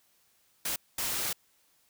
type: noise bursts at uneven times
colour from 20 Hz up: white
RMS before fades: -32 dBFS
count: 2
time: 0.65-0.76 / 0.98-1.33 s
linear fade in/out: 5 ms
effects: white hiss -68 dBFS RMS until 1.89 s